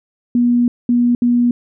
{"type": "tone bursts at uneven times", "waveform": "sine", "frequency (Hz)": 241.4, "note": "B3", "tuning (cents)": -39, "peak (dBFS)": -10, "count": 3, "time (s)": [[0.35, 0.68], [0.89, 1.15], [1.22, 1.51]], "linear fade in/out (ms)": 2, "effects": []}